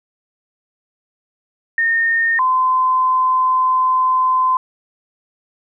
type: tone pair in turn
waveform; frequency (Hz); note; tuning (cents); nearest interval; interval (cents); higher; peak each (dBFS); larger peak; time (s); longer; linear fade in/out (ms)
sine; 1832 / 1028.2; A#6 / C6; -31 / -31; minor seventh; 1000; first; -13 / -12; second; 1.78-2.39 / 2.39-4.57; second; 2
effects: none